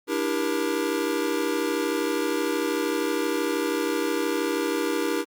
square chord, E half-diminished seventh, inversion third, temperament just, 296.7 / 329.6 / 395.6 / 474.7 Hz, D4 / E4 / G4 / Bb4, +18 / 0 / +16 / +31 cents, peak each -30 dBFS, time 0.07-5.25 s, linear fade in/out 50 ms, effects Opus 48 kbps

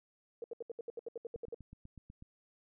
sine tone bursts, 466.2 Hz, A#4, in tune, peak -38 dBFS, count 13, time 0.42-1.545 s, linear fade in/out 2 ms, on 21 ms, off 71 ms
click train, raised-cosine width 5 ms, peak -39 dBFS, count 8, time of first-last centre 1.36-2.224 s, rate 8.1 Hz
effects none

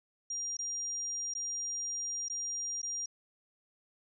sine tone with dropouts, 5700 Hz, F8, 34 cents sharp, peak -34 dBFS, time 0.3-3.06 s, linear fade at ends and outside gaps 5 ms, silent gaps 0.57-0.589 / 1.339-1.35 / 2.285-2.298 / 2.818-2.829 s, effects none

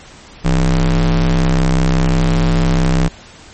square ring-modulated tone, 65.41 Hz, C2, in tune, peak -8 dBFS, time 0.44-3.09 s, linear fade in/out 20 ms, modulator 98.3 Hz, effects pink hiss -39 dBFS RMS until 3.53 s + MP3 32 kbps

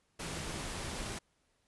sine tone in noise, 162.3 Hz, E3, 27 cents flat, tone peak -48 dBFS, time 0.22-0.56 s, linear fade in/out 10 ms, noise pink, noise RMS -40 dBFS, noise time 0.19-1.19 s, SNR -11 dB, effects pink hiss -75 dBFS RMS until 1.67 s + resampled to 24000 Hz

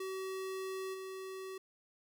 square tone with level steps, 380 Hz, F#4, 46 cents sharp, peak -39 / -43 dBFS, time 0-1.58 s, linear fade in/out 5 ms, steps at 0.93 s, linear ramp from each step 20 ms, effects none

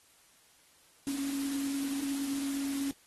sine tone in noise, 277.2 Hz, C#4, in tune, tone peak -32 dBFS, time 1.07-2.91 s, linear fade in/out 0 ms, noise white, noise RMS -42 dBFS, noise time 1.07-2.91 s, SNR +7 dB, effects white hiss -63 dBFS RMS until 3.06 s + AAC 32 kbps

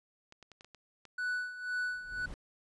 clicks, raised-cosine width 0.2 ms, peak -35 dBFS, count 7, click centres 0.324 / 0.427 / 0.517 / 0.609 / 0.646 / 0.747 / 1.053 s
triangle tone with tremolo, 1484 Hz, F#6, 5 cents sharp, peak -29 dBFS, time 1.18-2.26 s, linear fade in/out 5 ms, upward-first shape sine, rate 2 Hz, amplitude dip 75%
brown noise with exponential growth, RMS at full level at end -39 dBFS, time 1.78-2.34 s, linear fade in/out 0 ms, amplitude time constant 120 ms
effects resampled to 24000 Hz

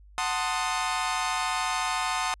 sawtooth chord, F# diminished seventh, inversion none, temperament equal with one note detuned, 740 / 889.2 / 1046.5 / 1244.5 Hz, F#5 / A5 / C6 / Eb6, 0 / +18 / 0 / 0 cents, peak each -28 dBFS, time 0.18-2.34 s, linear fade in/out 0 ms, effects added 50 Hz sine -49 dBFS peak until 2.4 s + resampled to 24000 Hz

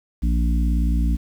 harmonic tone, 58.27 Hz, A#1, in tune, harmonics 1 / 3 / 4 / 5, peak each -17 / -27 / -29 / -31 dBFS, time 0.22-1.17 s, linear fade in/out 20 ms, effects 8-bit

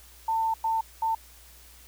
sine tone bursts at uneven times, 896 Hz, A5, 31 cents sharp, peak -23 dBFS, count 3, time 0.28-0.54 / 0.64-0.81 / 1.02-1.15 s, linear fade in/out 5 ms, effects added 60 Hz sine -53 dBFS peak until 1.87 s + white hiss -53 dBFS RMS until 1.87 s

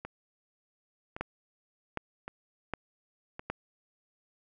two click trains, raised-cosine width 0.5 ms, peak -24 / -17 dBFS, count 4 / 4, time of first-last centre 0.05-3.394 / 1.21-3.5 s, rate 0.897 / 1.31 Hz, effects none

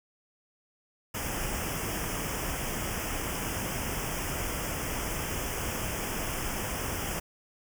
pink band-stop noise, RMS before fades -33 dBFS, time 1.14-7.2 s, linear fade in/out 10 ms, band 3300 to 5000 Hz, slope 96 dB/octave, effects none

